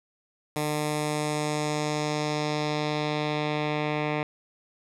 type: tone with low-pass filter sweep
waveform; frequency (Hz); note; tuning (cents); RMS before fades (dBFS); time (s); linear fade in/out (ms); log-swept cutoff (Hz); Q
10% pulse; 150.5; D3; +43; -28; 0.56-4.23; 2; 12000 to 2500; 1.6
effects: none